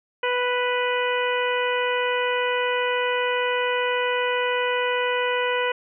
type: harmonic tone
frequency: 493.9 Hz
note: B4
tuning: in tune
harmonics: 1 / 2 / 3 / 4 / 5 / 6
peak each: -24 / -27 / -29 / -30 / -31 / -32 dBFS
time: 0.23-5.72 s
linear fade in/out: 5 ms
effects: none